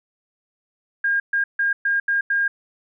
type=tone bursts at uneven times; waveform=sine; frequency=1616 Hz; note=G#6; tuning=48 cents flat; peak=-17 dBFS; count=6; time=1.04-1.2 / 1.33-1.44 / 1.59-1.73 / 1.85-2 / 2.08-2.21 / 2.3-2.48 s; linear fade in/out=5 ms; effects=none